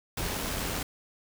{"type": "noise with amplitude modulation", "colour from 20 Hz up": "pink", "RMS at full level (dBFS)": -31, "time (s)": [0.17, 0.83], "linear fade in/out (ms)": 5, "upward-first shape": "sine", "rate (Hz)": 87.7, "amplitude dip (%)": 30, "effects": []}